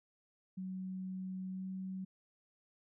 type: tone with pitch glide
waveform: sine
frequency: 187.1 to 188.62 Hz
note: F#3 to F#3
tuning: +20 to +34 cents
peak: -39 dBFS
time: 0.57-2.05 s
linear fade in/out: 10 ms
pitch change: +14 cents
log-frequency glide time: 1.51-1.65 s
effects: none